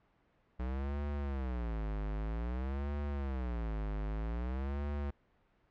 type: tone with vibrato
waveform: square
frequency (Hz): 61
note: B1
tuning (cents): -21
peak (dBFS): -35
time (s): 0.59-5.11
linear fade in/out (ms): 10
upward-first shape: sine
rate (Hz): 0.52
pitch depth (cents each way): 300
effects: pink hiss -71 dBFS RMS until 5.7 s + low-pass 2000 Hz 12 dB/octave